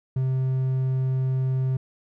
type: tone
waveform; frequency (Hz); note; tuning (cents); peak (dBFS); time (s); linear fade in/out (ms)
triangle; 130.81; C3; 0; -19; 0.16-1.77; 5
effects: none

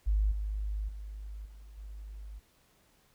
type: tone with level steps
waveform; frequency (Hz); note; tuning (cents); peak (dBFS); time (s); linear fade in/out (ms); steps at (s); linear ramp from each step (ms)
sine; 51.6; G#1; -10; -24 / -31 / -39 / -47 / -41; 0.06-2.4; 20; 0.31 / 0.88 / 1.45 / 1.77; 10
effects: pink hiss -67 dBFS RMS until 3.14 s

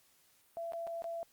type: tone with dropouts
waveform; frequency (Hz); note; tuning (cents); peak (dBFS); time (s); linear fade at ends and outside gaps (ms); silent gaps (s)
sine; 672; E5; +33; -37; 0.57-1.23; 0; 0.722-0.734 / 0.869-0.874 / 1.021-1.042
effects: white hiss -68 dBFS RMS until 1.32 s + Opus 48 kbps

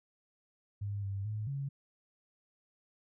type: tone with pitch steps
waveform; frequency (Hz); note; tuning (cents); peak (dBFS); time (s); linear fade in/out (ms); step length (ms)
sine; 101.4 / 98.5 / 106.9 / 138.7; G#2 / G2 / A2 / C#3; -41 / +9 / -49 / +1; -34; 0.81-1.69; 10; 220
effects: none

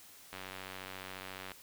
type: click train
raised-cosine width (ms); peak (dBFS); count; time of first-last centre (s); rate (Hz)
0.3; -27; 113; 0.33-1.518; 94.3
effects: white hiss -56 dBFS RMS until 1.62 s

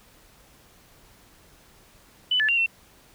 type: tone with pitch steps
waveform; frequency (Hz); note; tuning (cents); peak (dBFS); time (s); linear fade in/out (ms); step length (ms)
sine; 2993 / 1734 / 2768 / 2702; F#7 / A6 / F7 / E7; +19 / -26 / -16 / +42; -19; 2.31-2.662; 5; 88
effects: pink hiss -55 dBFS RMS until 3.14 s

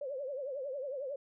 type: tone with vibrato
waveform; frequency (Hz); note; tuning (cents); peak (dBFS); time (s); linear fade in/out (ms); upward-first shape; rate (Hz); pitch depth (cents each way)
sine; 545; C#5; -29; -36; 0.01-1.16; 5; triangle; 11; 160
effects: none

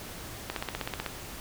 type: click train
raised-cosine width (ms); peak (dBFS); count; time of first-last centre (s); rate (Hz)
0.3; -15; 10; 0.5-1.062; 16
effects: pink hiss -42 dBFS RMS until 1.4 s

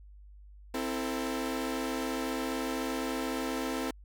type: chord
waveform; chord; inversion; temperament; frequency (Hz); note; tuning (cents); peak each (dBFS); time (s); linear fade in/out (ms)
sawtooth; A minor; first; equal with one note detuned; 261.6 / 329.6 / 447.4; C4 / E4 / A4; 0 / 0 / +29; -30 / -33 / -34; 0.74-3.91; 5
effects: added 50 Hz sine -49 dBFS peak until 4.04 s

